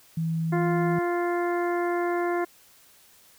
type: tone with pitch glide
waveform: sine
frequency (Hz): 163 to 165.37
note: E3 to E3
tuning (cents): -19 to +6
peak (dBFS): -24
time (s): 0.17-0.99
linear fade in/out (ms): 5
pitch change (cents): +25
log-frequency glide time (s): 0.53-0.66
type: harmonic tone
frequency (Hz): 349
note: F4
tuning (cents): -1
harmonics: 1 / 2 / 3 / 4 / 5 / 6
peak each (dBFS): -25 / -30 / -34 / -37 / -37 / -41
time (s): 0.52-2.45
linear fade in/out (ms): 10
effects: white hiss -56 dBFS RMS until 3.38 s